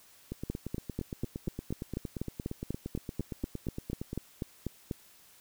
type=two click trains; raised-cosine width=3 ms; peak=-23 / -20 dBFS; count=34 / 19; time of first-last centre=0.32-4.131 / 0.5-4.912 s; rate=8.66 / 4.08 Hz; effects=white hiss -59 dBFS RMS until 5.4 s